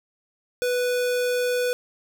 square tone, 493.9 Hz, B4, in tune, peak -22 dBFS, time 0.62-1.73 s, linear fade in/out 0 ms, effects none

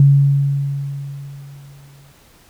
sine tone with exponential decay, 140 Hz, C#3, 18 cents sharp, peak -5 dBFS, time 0-2.12 s, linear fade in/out 2 ms, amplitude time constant 460 ms, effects pink hiss -50 dBFS RMS until 2.49 s

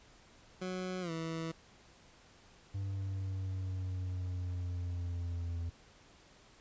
20% pulse tone with pitch glide, 184.2 to 163.16 Hz, F#3 to E3, -7 to -17 cents, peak -32 dBFS, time 0.61-1.52 s, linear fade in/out 10 ms, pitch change -210 cents, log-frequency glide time 1.01-1.11 s
triangle exponential sweep, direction down, 98.4 to 84.4 Hz, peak -33 dBFS, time 2.74-5.7 s, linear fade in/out 10 ms
effects pink hiss -61 dBFS RMS until 6.6 s + resampled to 16000 Hz

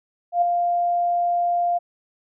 sine tone with ADSR envelope, 698.5 Hz, F5, in tune, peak -13 dBFS, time 0.32-1.79 s, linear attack 100 ms, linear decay 4 ms, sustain -5 dB, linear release 20 ms, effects none

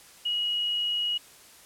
sine tone, 2900 Hz, F#7, 35 cents flat, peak -25 dBFS, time 0.25-1.18 s, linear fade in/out 10 ms, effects white hiss -52 dBFS RMS until 1.65 s + low-pass 12000 Hz 12 dB/octave

